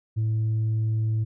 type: tone with tanh clipping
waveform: sine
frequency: 110.1 Hz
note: A2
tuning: 2 cents sharp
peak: -22 dBFS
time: 0.16-1.25 s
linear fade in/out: 20 ms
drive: 1 dB
effects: none